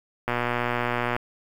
click train, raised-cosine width 0.5 ms, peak -10 dBFS, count 108, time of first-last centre 0.28-1.164 s, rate 121 Hz, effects 7-bit

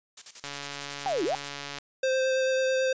blue noise with tremolo, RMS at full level -38 dBFS, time 0.17-1.49 s, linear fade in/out 5 ms, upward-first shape square, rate 11 Hz, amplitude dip 80%
click train, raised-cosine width 0.2 ms, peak -19 dBFS, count 192, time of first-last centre 0.44-1.785 s, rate 142 Hz
sine linear two-way sweep, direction down then up, 820 to 293.7 to 820 Hz, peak -25 dBFS, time 1.06-1.35 s, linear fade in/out 0 ms, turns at 1.24 s
square tone with vibrato, 523 Hz, C5, 1 cent flat, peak -24 dBFS, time 2.03-2.93 s, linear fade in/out 5 ms, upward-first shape sine, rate 9.1 Hz, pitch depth 10 cents each way
effects resampled to 16000 Hz

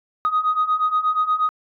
sine beating tone pair, 1244.5 / 1252.9 Hz, D#6 / D#6, 0 / +12 cents, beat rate 8.4 Hz, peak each -21 / -18 dBFS, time 0.25-1.49 s, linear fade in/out 0 ms, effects tanh soft clip ceiling -12 dBFS

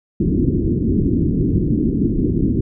white low-pass noise, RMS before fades -17 dBFS, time 0.2-2.61 s, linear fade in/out 5 ms, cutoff 350 Hz, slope 48 dB/octave, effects none

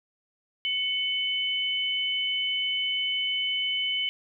sine tone pair together, 2217 / 3023 Hz, C#7 / F#7, 0 / +36 cents, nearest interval perfect fourth, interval 536 cents, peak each -31 / -26 dBFS, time 0.65-4.09 s, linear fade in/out 0 ms, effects none

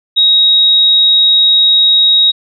sine tone, 3790 Hz, A#7, 28 cents sharp, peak -5 dBFS, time 0.16-2.32 s, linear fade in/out 20 ms, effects none

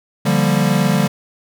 square chord, G minor seventh, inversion second, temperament equal, 146.83 / 174.61 / 196 / 233.1 Hz, D3 / F3 / G3 / Bb3, 0 / 0 / 0 / 0 cents, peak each -19 / -20 / -18 / -22 dBFS, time 0.25-1.08 s, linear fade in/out 10 ms, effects none

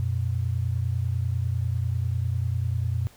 sine tone pair together, 89.8 / 119.87 Hz, F2 / A#2, +49 / +49 cents, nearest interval perfect fourth, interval 500 cents, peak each -26 dBFS, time 0-3.07 s, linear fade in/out 0 ms, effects pink hiss -54 dBFS RMS until 3.16 s

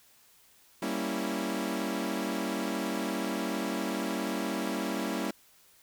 sawtooth chord, G diminished seventh, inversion none, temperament equal, 196 / 233.1 / 277.2 / 329.6 Hz, G3 / Bb3 / Db4 / Fb4, 0 / 0 / 0 / 0 cents, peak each -32 dBFS, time 0.82-5.31 s, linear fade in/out 5 ms, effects white hiss -61 dBFS RMS until 5.82 s

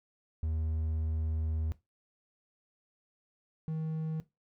triangle tone pair in turn, 79.2 / 158.4 Hz, D#2 / D#3, +31 / +31 cents, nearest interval octave, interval 1200 cents, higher second, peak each -28 / -30 dBFS, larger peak first, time 0.43-1.72 / 3.68-4.2 s, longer first, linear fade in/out 0 ms, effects noise-tail reverb RT60 0.2 s tail -17 dB re dry

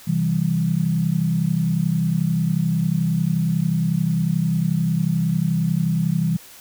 sine chord, C major, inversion none, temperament equal, 130.81 / 164.81 / 196 Hz, C3 / E3 / G3, 0 / 0 / 0 cents, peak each -25 / -19 / -24 dBFS, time 0.07-6.37 s, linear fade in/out 10 ms, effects white hiss -44 dBFS RMS until 6.6 s

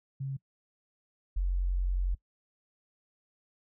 sine tone pair in turn, 135.8 / 45.32 Hz, C#3 / F#1, -35 / -35 cents, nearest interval octave + perfect fifth, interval 1900 cents, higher first, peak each -32 / -26 dBFS, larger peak second, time 0.2-0.37 / 1.36-2.15 s, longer second, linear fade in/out 10 ms, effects noise-tail reverb RT60 0.1 s tail -22 dB re dry

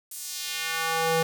square tone with high-pass filter sweep, 163.5 Hz, E3, 14 cents flat, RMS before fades -28 dBFS, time 0.11-1.23 s, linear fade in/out 5 ms, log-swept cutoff 10000 to 350 Hz, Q 1.1, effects 8-bit

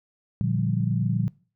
sine chord, G minor seventh, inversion first, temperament equal, 116.54 / 146.83 / 174.61 / 196 Hz, Bb2 / D3 / F3 / G3, 0 / 0 / 0 / 0 cents, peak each -25 / -28 / -27 / -30 dBFS, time 0.41-1.28 s, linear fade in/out 0 ms, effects noise-tail reverb RT60 0.4 s tail -23 dB re dry

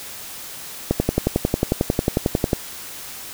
click train, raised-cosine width 2 ms, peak -3 dBFS, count 19, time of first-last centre 0.91-2.532 s, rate 11.1 Hz, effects white hiss -35 dBFS RMS until 3.33 s

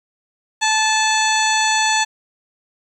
harmonic tone, 872 Hz, A5, 16 cents flat, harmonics 1 / 2 / 3 / 4 / 5 / 7 / 8 / 9, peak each -18 / -21 / -23 / -24 / -25 / -26 / -27 / -28 dBFS, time 0.61-2.05 s, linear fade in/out 20 ms, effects 8-bit

